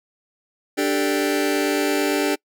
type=chord; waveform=sawtooth; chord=D suspended fourth; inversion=none; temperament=just; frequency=293.7 / 391.6 / 440.5 Hz; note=D4 / G4 / A4; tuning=0 / -2 / +2 cents; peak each=-17 / -19 / -22 dBFS; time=0.77-2.36 s; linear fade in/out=20 ms; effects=noise-tail reverb RT60 0.1 s tail -26 dB re dry